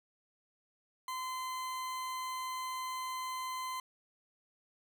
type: tone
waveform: 40% pulse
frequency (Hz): 1029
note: C6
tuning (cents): -29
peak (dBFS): -36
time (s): 1.08-3.8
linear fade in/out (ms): 2
effects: none